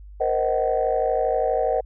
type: chord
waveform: sine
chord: C half-diminished seventh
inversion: third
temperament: just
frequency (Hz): 470.9 / 523.3 / 627.9 / 753.5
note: Bb4 / C5 / Eb5 / Gb5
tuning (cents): +18 / 0 / +16 / +31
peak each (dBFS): -24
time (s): 0.2-1.81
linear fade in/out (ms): 10
effects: tanh soft clip ceiling -11 dBFS + added 50 Hz sine -39 dBFS peak until 1.85 s